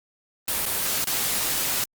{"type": "noise with dropouts", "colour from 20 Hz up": "white", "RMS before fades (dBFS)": -25, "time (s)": [0.48, 1.84], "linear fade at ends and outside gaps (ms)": 1, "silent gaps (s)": [[0.654, 0.662], [1.043, 1.071]], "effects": ["Opus 24 kbps"]}